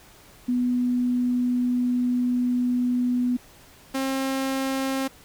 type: tone pair in turn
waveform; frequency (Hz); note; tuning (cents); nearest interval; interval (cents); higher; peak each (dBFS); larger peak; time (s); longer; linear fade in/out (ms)
sine / sawtooth; 246.9 / 267.5; B3 / C4; 0 / +38; minor second; 138; second; -20 / -20; neither; 0.48-3.37 / 3.94-5.08; first; 10
effects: pink hiss -51 dBFS RMS until 5.24 s